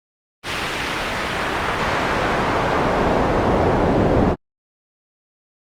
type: noise with band-pass filter sweep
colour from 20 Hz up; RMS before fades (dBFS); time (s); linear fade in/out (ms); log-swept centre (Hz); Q
brown; -19; 0.43-4.36; 50; 3000 to 460; 0.82
effects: Opus 32 kbps